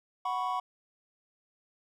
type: chord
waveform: triangle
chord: F# suspended fourth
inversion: none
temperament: just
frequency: 740 / 986.7 / 1110 Hz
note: F#5 / B5 / C#6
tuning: 0 / -2 / +2 cents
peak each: -32 dBFS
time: 0.25-0.6 s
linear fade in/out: 5 ms
effects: none